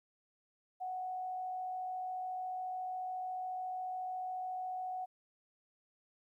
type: tone with frequency modulation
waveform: sine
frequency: 740 Hz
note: F#5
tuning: in tune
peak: -37 dBFS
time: 0.8-5.06 s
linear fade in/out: 20 ms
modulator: 54.1 Hz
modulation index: 0.2
effects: 13-bit